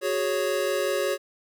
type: chord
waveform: square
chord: F# suspended second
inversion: none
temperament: equal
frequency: 370 / 415.3 / 554.4 Hz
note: F#4 / G#4 / C#5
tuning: 0 / 0 / 0 cents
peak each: -30 / -30 / -27 dBFS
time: 0.01-1.18 s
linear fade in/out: 50 ms
effects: none